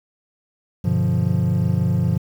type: chord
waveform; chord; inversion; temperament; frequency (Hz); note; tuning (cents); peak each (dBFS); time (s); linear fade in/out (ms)
triangle; G dominant seventh; none; equal; 98 / 123.47 / 146.83 / 174.61; G2 / B2 / D3 / F3; 0 / 0 / 0 / 0; -20 / -20 / -22 / -19; 0.84-2.18; 10
effects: 8-bit